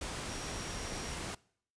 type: tone in noise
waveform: sine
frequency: 5630 Hz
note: F8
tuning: 13 cents sharp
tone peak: -49 dBFS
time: 0.29-1.14 s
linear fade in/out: 5 ms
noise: pink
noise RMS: -40 dBFS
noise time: 0.01-1.35 s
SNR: -12 dB
effects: noise-tail reverb RT60 0.6 s tail -23 dB re dry + resampled to 22050 Hz